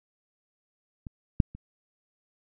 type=clicks; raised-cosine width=5 ms; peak=-26 / -6 / -29 dBFS; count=3; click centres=1.068 / 1.402 / 1.55 s; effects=none